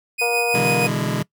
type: tone with tremolo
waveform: 40% pulse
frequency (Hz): 2489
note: D#7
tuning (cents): 0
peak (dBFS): -18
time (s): 0.18-0.88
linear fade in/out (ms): 20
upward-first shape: sine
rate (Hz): 6.3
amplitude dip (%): 40
type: harmonic tone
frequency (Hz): 237.1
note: A#3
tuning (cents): +30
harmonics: 2 / 3 / 4 / 5 / 6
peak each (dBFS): -22 / -25 / -30 / -41 / -39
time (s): 0.21-0.87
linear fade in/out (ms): 10
type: chord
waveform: sawtooth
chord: E dominant seventh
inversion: second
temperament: just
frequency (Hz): 123.61 / 148.33 / 164.81 / 206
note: B2 / D3 / E3 / G#3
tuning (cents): +2 / +18 / 0 / -14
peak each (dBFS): -22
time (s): 0.54-1.23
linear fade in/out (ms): 10
effects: noise-tail reverb RT60 0.1 s tail -22 dB re dry